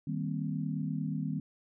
sine chord, C minor seventh, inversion first, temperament equal, 155.56 / 196 / 233.1 / 261.6 Hz, Eb3 / G3 / Bb3 / C4, 0 / 0 / 0 / 0 cents, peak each -34 / -37 / -40 / -38 dBFS, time 0.07-1.4 s, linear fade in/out 5 ms, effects none

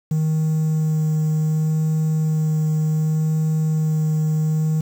triangle tone with vibrato, 156.1 Hz, D#3, 6 cents sharp, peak -14 dBFS, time 0.11-4.81 s, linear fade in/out 5 ms, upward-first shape sine, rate 0.67 Hz, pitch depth 9 cents each way, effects tanh soft clip ceiling -10 dBFS + 7-bit

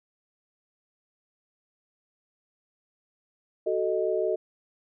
sine chord, D# diminished, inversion first, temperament equal with one note detuned, 374.1 / 440 / 622.3 Hz, F#4 / A4 / D#5, +19 / 0 / 0 cents, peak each -28 dBFS, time 3.66-4.36 s, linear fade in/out 10 ms, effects none

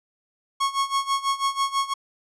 45% pulse tone with tremolo, 1098 Hz, C#6, 17 cents flat, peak -19 dBFS, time 0.6-1.94 s, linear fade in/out 10 ms, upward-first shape sine, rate 6.1 Hz, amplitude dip 85%, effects low-pass 9000 Hz 12 dB/octave

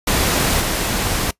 pink noise with level steps, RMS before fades -17 / -20 dBFS, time 0.07-1.31 s, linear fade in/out 5 ms, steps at 0.6 s, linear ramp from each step 20 ms, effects noise-tail reverb RT60 0.1 s tail -21 dB re dry + resampled to 32000 Hz

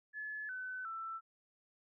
sine tone with pitch steps, 1716 / 1511.2 / 1330.9 Hz, A6 / F#6 / E6, -44 / +36 / +16 cents, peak -40 dBFS, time 0.13-1.21 s, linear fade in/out 50 ms, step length 360 ms, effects none

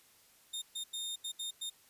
sawtooth tone bursts at uneven times, 3659 Hz, A#7, 33 cents flat, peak -34 dBFS, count 6, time 0.53-0.62 / 0.75-0.84 / 0.93-1.16 / 1.24-1.32 / 1.39-1.51 / 1.61-1.7 s, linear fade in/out 10 ms, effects white hiss -64 dBFS RMS until 1.89 s + resampled to 32000 Hz

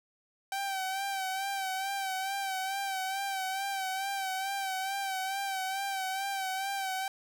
sawtooth tone with vibrato, 773 Hz, G5, 24 cents flat, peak -28 dBFS, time 0.52-7.08 s, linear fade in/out 2 ms, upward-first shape sine, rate 2.3 Hz, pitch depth 44 cents each way, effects none

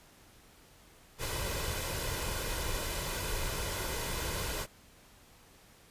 pink noise with comb filter, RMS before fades -35 dBFS, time 1.18-4.67 s, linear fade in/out 50 ms, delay 2 ms, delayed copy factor +0.55, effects pink hiss -59 dBFS RMS until 5.9 s + resampled to 32000 Hz

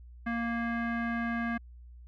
square tone with low-pass filter, 233.1 Hz, A#3, in tune, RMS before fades -32 dBFS, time 0.26-1.58 s, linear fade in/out 10 ms, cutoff 1800 Hz, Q 4.2, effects added 60 Hz sine -47 dBFS peak until 2.07 s

